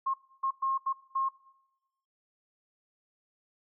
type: tone bursts at uneven times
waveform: sine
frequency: 1073 Hz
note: C6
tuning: 43 cents sharp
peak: -26 dBFS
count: 5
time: 0.06-0.14 / 0.43-0.51 / 0.62-0.78 / 0.86-0.93 / 1.15-1.29 s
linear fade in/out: 10 ms
effects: noise-tail reverb RT60 1.0 s tail -21 dB re dry